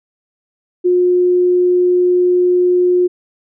sine tone, 358.9 Hz, F4, 47 cents sharp, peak -9 dBFS, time 0.84-3.08 s, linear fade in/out 20 ms, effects none

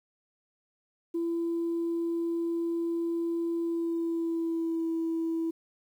sine tone with pitch glide, 336.5 to 328.4 Hz, E4 to E4, +36 to -6 cents, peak -26 dBFS, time 1.14-5.51 s, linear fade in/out 10 ms, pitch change -42 cents, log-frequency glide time 3.58-4.89 s, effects tanh soft clip ceiling -24 dBFS + 10-bit

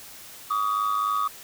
sine tone pair together, 1140.9 / 1244.5 Hz, C#6 / D#6, +50 / 0 cents, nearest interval major second, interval 150 cents, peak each -23 dBFS, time 0.5-1.28 s, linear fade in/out 10 ms, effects tanh soft clip ceiling -19 dBFS + white hiss -44 dBFS RMS until 1.43 s

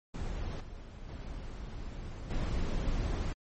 brown noise with level steps, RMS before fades -36 / -45 / -41 / -32 dBFS, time 0.14-3.33 s, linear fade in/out 5 ms, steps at 0.6 / 1.08 / 2.3 s, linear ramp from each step 10 ms, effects MP3 32 kbps

